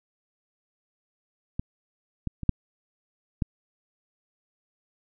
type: clicks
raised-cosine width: 5 ms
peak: -16 / -16 / -21 / -6 / -12 dBFS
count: 5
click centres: 1.595 / 2.273 / 2.433 / 2.493 / 3.422 s
effects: none